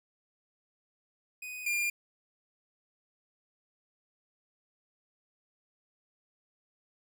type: tone pair in turn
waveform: 45% pulse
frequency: 2492 / 2404 Hz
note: D#7 / D7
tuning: +2 / +40 cents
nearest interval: minor second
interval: 62 cents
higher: first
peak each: -39 / -28 dBFS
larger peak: second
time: 1.42-1.66 / 1.66-1.9 s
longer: neither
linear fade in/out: 5 ms
effects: none

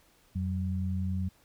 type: tone pair together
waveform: sine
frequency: 88.6 / 187.93 Hz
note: F2 / F#3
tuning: +25 / +27 cents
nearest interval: octave + minor second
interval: 1302 cents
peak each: -30 / -33 dBFS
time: 0.35-1.29 s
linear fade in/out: 10 ms
effects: pink hiss -64 dBFS RMS until 1.44 s

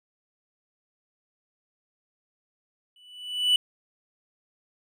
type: tone with exponential growth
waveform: triangle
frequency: 2969 Hz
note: F#7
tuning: 5 cents sharp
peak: -14 dBFS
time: 2.96-3.56 s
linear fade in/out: 2 ms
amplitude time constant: 130 ms
effects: none

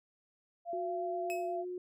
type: tone with vibrato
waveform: sine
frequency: 683 Hz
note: F5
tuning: 39 cents flat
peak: -35 dBFS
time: 0.65-1.65 s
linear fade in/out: 50 ms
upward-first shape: triangle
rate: 8.3 Hz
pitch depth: 17 cents each way
type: tone with pitch glide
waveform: sine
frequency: 364.1 to 361 Hz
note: F#4 to F#4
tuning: -28 to -43 cents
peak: -37 dBFS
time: 0.73-1.78 s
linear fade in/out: 2 ms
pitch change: -15 cents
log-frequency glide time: 1.11-1.62 s
type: tone with exponential decay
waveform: 45% pulse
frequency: 2566 Hz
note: E7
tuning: 47 cents flat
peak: -37 dBFS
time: 1.3-1.56 s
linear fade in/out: 0 ms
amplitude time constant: 56 ms
effects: none

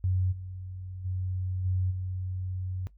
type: tone with level steps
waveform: sine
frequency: 92.5 Hz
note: F#2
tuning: in tune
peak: -24 / -37 / -29 / -25 / -31 dBFS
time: 0.04-2.87 s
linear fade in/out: 0 ms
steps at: 0.31 / 1.04 / 1.64 / 1.9 s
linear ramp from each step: 20 ms
effects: noise-tail reverb RT60 0.1 s tail -17 dB re dry + added 50 Hz sine -53 dBFS peak until 2.97 s

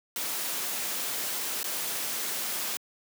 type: noise with dropouts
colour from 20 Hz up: white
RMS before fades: -32 dBFS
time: 0.16-2.77 s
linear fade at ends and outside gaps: 1 ms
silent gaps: 1.631-1.642 s
effects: high-pass 200 Hz 12 dB/octave

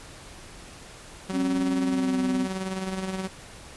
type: tone with tremolo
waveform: sawtooth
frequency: 189.1 Hz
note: F#3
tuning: 38 cents sharp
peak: -23 dBFS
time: 1.29-3.28 s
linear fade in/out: 10 ms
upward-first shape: sine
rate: 19 Hz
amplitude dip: 50%
type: tone with pitch glide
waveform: sine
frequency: 270.5 to 257.1 Hz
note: C#4 to C4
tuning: -42 to -30 cents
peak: -23 dBFS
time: 1.32-2.48 s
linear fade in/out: 50 ms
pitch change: -88 cents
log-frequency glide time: 1.68-2.24 s
effects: pink hiss -45 dBFS RMS until 3.76 s + resampled to 24000 Hz

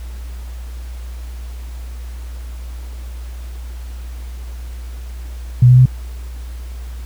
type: tone with pitch steps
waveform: sine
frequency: 123.47 / 125.7 / 127.97 Hz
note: B2 / B2 / C3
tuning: 0 / +31 / -38 cents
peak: -4 dBFS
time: 5.62-5.857 s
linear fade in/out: 5 ms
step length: 79 ms
effects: added 60 Hz sine -26 dBFS peak until 7.05 s + pink hiss -44 dBFS RMS until 7.05 s

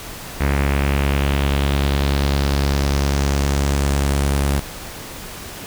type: tone with low-pass filter sweep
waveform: sawtooth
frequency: 70 Hz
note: C#2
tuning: 18 cents sharp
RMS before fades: -18 dBFS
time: 0.4-4.6 s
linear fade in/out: 10 ms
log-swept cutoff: 2100 to 11000 Hz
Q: 2.3
effects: pink hiss -33 dBFS RMS until 5.66 s

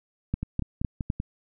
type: two click trains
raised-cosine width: 5 ms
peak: -13 / -17 dBFS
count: 4 / 5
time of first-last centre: 0.34-1.101 / 0.43-1.201 s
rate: 3.94 / 5.19 Hz
effects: none

